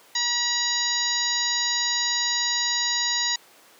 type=harmonic tone with a mistuned harmonic; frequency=960 Hz; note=B5; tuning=49 cents flat; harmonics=1 / 2 / 3 / 4 / 5 / 6 / 7; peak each=-34 / -29 / -37 / -27 / -28 / -33 / -28 dBFS; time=0.15-3.36 s; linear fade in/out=5 ms; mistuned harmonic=6; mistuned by=-56 cents; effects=pink hiss -52 dBFS RMS until 3.79 s + high-pass 400 Hz 12 dB/octave